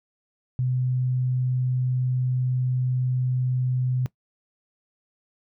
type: tone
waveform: sine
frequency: 127 Hz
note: B2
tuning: 49 cents sharp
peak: -21 dBFS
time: 0.59-4.06 s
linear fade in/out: 0 ms
effects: noise-tail reverb RT60 0.1 s tail -19 dB re dry